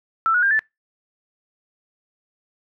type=tone with pitch steps; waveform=sine; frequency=1329 / 1457.7 / 1598.8 / 1753.6 Hz; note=E6 / F#6 / G6 / A6; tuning=+14 / -26 / +34 / -6 cents; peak=-15 dBFS; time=0.26-0.592 s; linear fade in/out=0 ms; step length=83 ms; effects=noise-tail reverb RT60 0.2 s tail -25 dB re dry